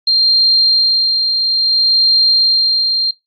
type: tone with tremolo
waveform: sine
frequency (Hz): 4186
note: C8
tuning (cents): 0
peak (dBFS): -7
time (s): 0.07-3.11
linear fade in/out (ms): 5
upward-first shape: sine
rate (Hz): 0.59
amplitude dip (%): 40
effects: noise-tail reverb RT60 0.2 s tail -20 dB re dry + AAC 48 kbps